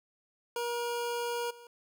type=tone with level steps; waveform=25% pulse; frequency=475.9 Hz; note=A#4; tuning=36 cents sharp; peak=-28 / -46 dBFS; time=0.56-1.67 s; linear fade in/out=2 ms; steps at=1.5 s; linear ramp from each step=10 ms; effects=none